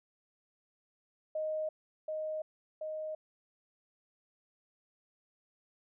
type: tone with echo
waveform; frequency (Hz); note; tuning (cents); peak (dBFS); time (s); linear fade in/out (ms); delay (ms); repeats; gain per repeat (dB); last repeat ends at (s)
sine; 622.3; D#5; 0; -32; 1.35-1.69; 5; 730; 2; -2; 3.15
effects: none